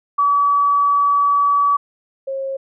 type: tone pair in turn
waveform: sine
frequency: 1143 / 539.4 Hz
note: D6 / C#5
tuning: -47 / -47 cents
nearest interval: octave + minor second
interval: 1300 cents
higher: first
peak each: -12 / -21 dBFS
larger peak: first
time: 0.18-1.77 / 2.27-2.57 s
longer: first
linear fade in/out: 10 ms
effects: none